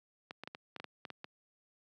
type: clicks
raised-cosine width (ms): 0.3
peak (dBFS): -27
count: 10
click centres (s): 0.309 / 0.436 / 0.475 / 0.549 / 0.763 / 0.8 / 0.843 / 1.052 / 1.103 / 1.244
effects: high-pass 150 Hz 12 dB/octave